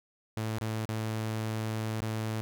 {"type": "tone with dropouts", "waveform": "sawtooth", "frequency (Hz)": 110, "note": "A2", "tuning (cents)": 0, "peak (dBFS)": -27, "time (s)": [0.37, 2.41], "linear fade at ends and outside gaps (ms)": 0, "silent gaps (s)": [[0.584, 0.612], [0.854, 0.89], [2.005, 2.02]], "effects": []}